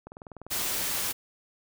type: click train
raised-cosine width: 1 ms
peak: -28 dBFS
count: 16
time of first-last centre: 0.07-0.813 s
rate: 20.2 Hz
type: noise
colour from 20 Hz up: white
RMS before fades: -30 dBFS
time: 0.5-1.13 s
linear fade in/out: 20 ms
effects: none